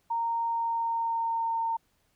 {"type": "tone with pitch glide", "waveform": "sine", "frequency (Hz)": [925, 912.8], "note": ["A#5", "A#5"], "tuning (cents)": [-14, -37], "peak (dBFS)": -26, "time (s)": [0.1, 1.77], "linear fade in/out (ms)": 10, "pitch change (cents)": -23, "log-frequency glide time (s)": [0.47, 1.6], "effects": ["pink hiss -71 dBFS RMS until 2.15 s"]}